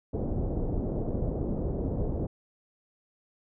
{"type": "low-pass noise", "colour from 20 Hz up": "pink", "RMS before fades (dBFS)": -30, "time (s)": [0.13, 2.27], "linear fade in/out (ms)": 10, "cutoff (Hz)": 570, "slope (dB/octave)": 24, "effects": []}